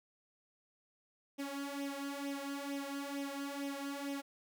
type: tone with flanger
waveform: sawtooth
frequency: 280 Hz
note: C#4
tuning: 18 cents sharp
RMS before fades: -41 dBFS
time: 1.38-4.22 s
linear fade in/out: 20 ms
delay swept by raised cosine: 0.33 to 2.93 ms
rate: 2.2 Hz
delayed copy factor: +0.7
effects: none